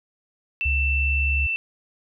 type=tone; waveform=sine; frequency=2670 Hz; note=E7; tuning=22 cents sharp; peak=-22 dBFS; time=0.61-1.56 s; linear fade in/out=0 ms
type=tone with pitch glide; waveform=sine; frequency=70 to 70.69 Hz; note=C#2 to C#2; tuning=+18 to +34 cents; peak=-21 dBFS; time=0.65-1.47 s; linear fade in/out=10 ms; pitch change=+16 cents; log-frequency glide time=0.96-1.11 s
effects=none